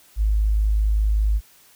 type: tone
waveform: sine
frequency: 52.6 Hz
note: G#1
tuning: 23 cents sharp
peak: -16 dBFS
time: 0.16-1.41 s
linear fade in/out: 50 ms
effects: white hiss -53 dBFS RMS until 1.75 s